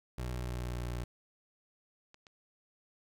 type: tone with pitch glide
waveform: 25% pulse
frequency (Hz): 61.74 to 60.19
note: B1 to B1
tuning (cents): 0 to -44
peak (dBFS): -32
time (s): 0.18-1.04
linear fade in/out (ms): 5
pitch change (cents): -44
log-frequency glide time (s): 0.34-0.84
type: clicks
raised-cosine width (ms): 0.2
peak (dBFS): -37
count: 2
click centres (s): 2.144 / 2.268
effects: 11-bit